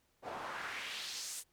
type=noise with band-pass filter sweep; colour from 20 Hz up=pink; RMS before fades=-43 dBFS; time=0.22-1.44 s; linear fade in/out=50 ms; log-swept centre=610 to 9300 Hz; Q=1.7; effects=pink hiss -75 dBFS RMS until 1.52 s